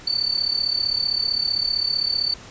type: tone with amplitude modulation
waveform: sine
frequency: 4500 Hz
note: C#8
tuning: 25 cents sharp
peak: -16 dBFS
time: 0.07-2.34 s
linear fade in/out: 5 ms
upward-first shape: sine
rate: 35.5 Hz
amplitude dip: 85%
effects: pink hiss -42 dBFS RMS until 2.5 s + resampled to 16000 Hz